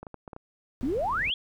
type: clicks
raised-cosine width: 1 ms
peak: -26 dBFS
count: 6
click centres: 0.03 / 0.068 / 0.143 / 0.278 / 0.332 / 0.364 s
type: noise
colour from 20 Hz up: brown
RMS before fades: -40 dBFS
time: 0.81-1.3 s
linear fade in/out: 0 ms
type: exponential sweep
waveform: sine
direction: up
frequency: 234.4 to 3439 Hz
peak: -25 dBFS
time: 0.83-1.34 s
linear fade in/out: 2 ms
effects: none